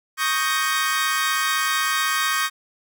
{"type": "chord", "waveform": "sawtooth", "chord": "Eb dominant seventh", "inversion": "third", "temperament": "equal", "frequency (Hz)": [1108.7, 1244.5, 1568, 1864.7], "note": ["Db6", "Eb6", "G6", "Bb6"], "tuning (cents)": [0, 0, 0, 0], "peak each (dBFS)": -22, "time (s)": [0.17, 2.5], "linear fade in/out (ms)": 50, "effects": []}